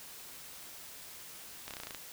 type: slowing click train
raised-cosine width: 0.2 ms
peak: -24 dBFS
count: 9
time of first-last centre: 1.68-1.947 s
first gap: 28 ms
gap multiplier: 1.05
effects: white hiss -49 dBFS RMS until 2.12 s

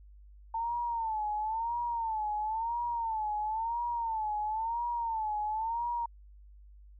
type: tone with vibrato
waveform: sine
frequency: 896 Hz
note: A5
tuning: 31 cents sharp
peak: -30 dBFS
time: 0.54-6.06 s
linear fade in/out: 5 ms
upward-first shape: sine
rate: 0.98 Hz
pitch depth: 110 cents each way
effects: added 50 Hz sine -51 dBFS peak until 6.99 s

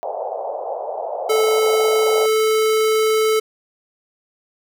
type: band-pass noise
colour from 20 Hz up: white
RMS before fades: -26 dBFS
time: 0.03-2.26 s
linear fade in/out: 0 ms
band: 490 to 790 Hz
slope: 48 dB/octave
type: tone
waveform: square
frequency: 436.5 Hz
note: A4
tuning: 14 cents flat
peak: -15 dBFS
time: 1.29-3.4 s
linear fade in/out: 10 ms
effects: none

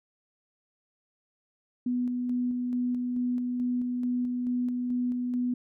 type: tone with tremolo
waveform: sine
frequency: 246.9 Hz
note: B3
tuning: in tune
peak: -25 dBFS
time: 1.86-5.54 s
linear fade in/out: 5 ms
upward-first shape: square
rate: 2.3 Hz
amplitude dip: 25%
effects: none

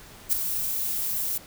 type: noise with ADSR envelope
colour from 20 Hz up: violet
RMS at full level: -19 dBFS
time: 0.29-1.38 s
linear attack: 37 ms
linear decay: 5 ms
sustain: -9 dB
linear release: 6 ms
effects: pink hiss -47 dBFS RMS until 1.46 s

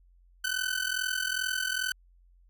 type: ring-modulated tone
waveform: sawtooth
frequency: 1514 Hz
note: F#6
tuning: 39 cents sharp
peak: -22 dBFS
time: 0.44-1.92 s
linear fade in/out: 2 ms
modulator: 21.2 Hz
effects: added 44 Hz sine -57 dBFS peak until 2.49 s

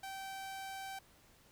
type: tone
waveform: sawtooth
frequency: 775 Hz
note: G5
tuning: 20 cents flat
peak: -39 dBFS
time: 0.03-0.99 s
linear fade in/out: 5 ms
effects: pink hiss -65 dBFS RMS until 1.51 s

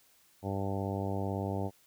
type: harmonic tone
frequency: 98 Hz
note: G2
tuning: in tune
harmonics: 1 / 2 / 3 / 4 / 5 / 6 / 7 / 8 / 9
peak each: -35 / -38 / -40 / -41 / -42 / -43 / -43 / -44 / -45 dBFS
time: 0.42-1.71 s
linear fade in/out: 50 ms
effects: white hiss -65 dBFS RMS until 1.86 s

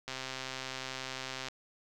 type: click train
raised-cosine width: 0.2 ms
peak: -21 dBFS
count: 185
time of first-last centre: 0.08-1.485 s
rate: 131 Hz
effects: none

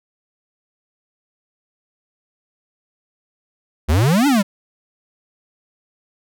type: exponential two-way sweep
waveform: square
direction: up then down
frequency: 68.3 to 300 to 186.6 Hz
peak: -13 dBFS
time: 3.88-4.43 s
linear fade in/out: 20 ms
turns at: 4.27 s
effects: none

